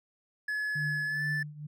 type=tone with pitch glide; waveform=triangle; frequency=1704 to 1754.9 Hz; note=G#6 to A6; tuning=+44 to -5 cents; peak=-28 dBFS; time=0.48-1.43 s; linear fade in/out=5 ms; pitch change=+51 cents; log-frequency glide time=1.05-1.23 s
type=tone with tremolo; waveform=sine; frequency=149.4 Hz; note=D3; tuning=30 cents sharp; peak=-31 dBFS; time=0.75-1.67 s; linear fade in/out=10 ms; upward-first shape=triangle; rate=2.2 Hz; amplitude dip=85%
effects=none